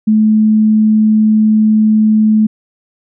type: tone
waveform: sine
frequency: 216 Hz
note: A3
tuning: 32 cents flat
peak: -6 dBFS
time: 0.07-2.47 s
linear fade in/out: 10 ms
effects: none